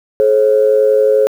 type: tone pair together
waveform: sine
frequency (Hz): 427.8 / 539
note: A4 / C#5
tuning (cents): -49 / -49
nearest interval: major third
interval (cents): 400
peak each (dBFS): -10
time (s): 0.2-1.27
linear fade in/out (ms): 0
effects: tanh soft clip ceiling 0 dBFS + 7-bit